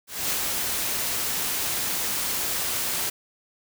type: noise with ADSR envelope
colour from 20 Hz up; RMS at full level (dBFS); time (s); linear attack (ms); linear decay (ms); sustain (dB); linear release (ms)
white; -25; 0.07-3.1; 230; 69; -2; 9
effects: none